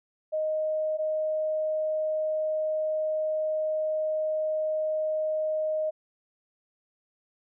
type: tone pair in turn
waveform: sine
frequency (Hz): 622 / 622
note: D#5 / D#5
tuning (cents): -1 / -1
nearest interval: unison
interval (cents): 0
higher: neither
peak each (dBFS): -25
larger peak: neither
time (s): 0.32-0.98 / 0.98-5.91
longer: second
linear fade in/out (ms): 20
effects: none